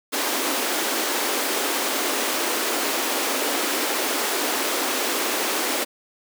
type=high-pass noise; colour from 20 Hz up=pink; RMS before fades=-24 dBFS; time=0.12-5.85 s; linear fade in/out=20 ms; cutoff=260 Hz; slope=48 dB/octave; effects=none